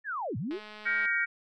sine linear two-way sweep, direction down then up, 1813 to 98 to 440.8 Hz, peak -31 dBFS, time 0.04-0.6 s, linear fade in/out 50 ms, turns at 0.37 s
click train, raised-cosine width 0.3 ms, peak -30 dBFS, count 117, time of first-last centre 0.51-1.057 s, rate 212 Hz
sine chord, G half-diminished seventh, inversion third, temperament just, 1411.2 / 1568 / 1881.6 / 2258 Hz, F6 / G6 / Bb6 / Db7, +18 / 0 / +16 / +31 cents, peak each -32 / -32 / -30 / -31 dBFS, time 0.85-1.26 s, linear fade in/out 20 ms
effects none

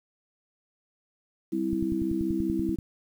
sine chord, C major, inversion second, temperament just, 196.22 / 261.6 / 327 Hz, G3 / C4 / E4, +2 / 0 / -14 cents, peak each -32 / -33 / -27 dBFS, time 1.52-2.76 s, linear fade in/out 10 ms
click train, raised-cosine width 5 ms, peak -21 dBFS, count 12, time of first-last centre 1.73-2.788 s, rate 10.4 Hz
effects 9-bit

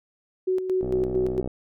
sine tone with tremolo, 372.5 Hz, F#4, 12 cents sharp, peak -20 dBFS, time 0.47-1.41 s, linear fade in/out 10 ms, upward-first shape square, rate 4.4 Hz, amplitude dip 55%
click train, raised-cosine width 2 ms, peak -18 dBFS, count 42, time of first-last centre 0.83-1.476 s, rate 63.5 Hz
effects none

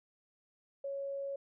sine tone, 554.4 Hz, C#5, in tune, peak -36 dBFS, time 0.84-1.36 s, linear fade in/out 5 ms, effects none

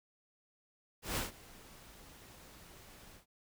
pink noise with ADSR envelope, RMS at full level -34 dBFS, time 1.02-3.26 s, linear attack 150 ms, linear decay 140 ms, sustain -22 dB, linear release 120 ms, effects none

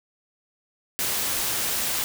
white noise, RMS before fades -26 dBFS, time 0.99-2.04 s, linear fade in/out 0 ms, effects none

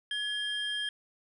triangle tone pair together, 1695 / 3200 Hz, G#6 / G7, +35 / +35 cents, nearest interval major seventh, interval 1100 cents, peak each -34 / -31 dBFS, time 0.11-0.89 s, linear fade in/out 2 ms, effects resampled to 24000 Hz

